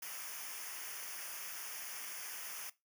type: noise with comb filter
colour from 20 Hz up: white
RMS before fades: -45 dBFS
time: 0.02-2.7 s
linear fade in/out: 5 ms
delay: 0.25 ms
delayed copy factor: -0.85
effects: noise-tail reverb RT60 0.2 s tail -18 dB re dry